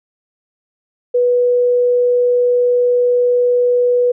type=tone; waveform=sine; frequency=490.2 Hz; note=B4; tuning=13 cents flat; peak=-10 dBFS; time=1.14-4.12 s; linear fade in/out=10 ms; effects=none